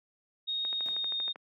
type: tone with pitch glide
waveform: sine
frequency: 3729 to 3690 Hz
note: A#7 to A#7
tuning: 0 to -18 cents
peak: -30 dBFS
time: 0.47-1.33 s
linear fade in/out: 20 ms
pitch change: -18 cents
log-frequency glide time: 0.71-1.18 s
type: click train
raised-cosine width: 0.5 ms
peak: -29 dBFS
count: 10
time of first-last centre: 0.65-1.359 s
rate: 12.7 Hz
type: noise with exponential decay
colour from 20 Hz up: brown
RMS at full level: -38 dBFS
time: 0.86-1.14 s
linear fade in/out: 0 ms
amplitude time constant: 60 ms
effects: high-pass 300 Hz 12 dB/octave